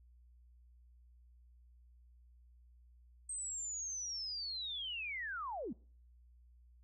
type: linear sweep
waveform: sine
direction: down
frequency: 8372 to 186 Hz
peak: -39 dBFS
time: 3.29-5.73 s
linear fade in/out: 5 ms
effects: noise-tail reverb RT60 0.5 s tail -26 dB re dry + added 60 Hz sine -60 dBFS peak until 6.83 s